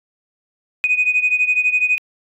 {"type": "beating tone pair", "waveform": "sine", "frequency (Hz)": [2489, 2501], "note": ["D#7", "D#7"], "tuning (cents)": [0, 8], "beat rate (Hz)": 12, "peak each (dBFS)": [-15, -18], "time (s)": [0.84, 1.98], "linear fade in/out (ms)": 0, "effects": ["tanh soft clip ceiling -7 dBFS"]}